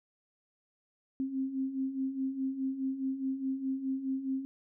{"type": "beating tone pair", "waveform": "sine", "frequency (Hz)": [262.7, 267.5], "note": ["C4", "C4"], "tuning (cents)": [7, 38], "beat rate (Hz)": 4.8, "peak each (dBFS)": [-38, -32], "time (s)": [1.2, 4.45], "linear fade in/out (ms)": 0, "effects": []}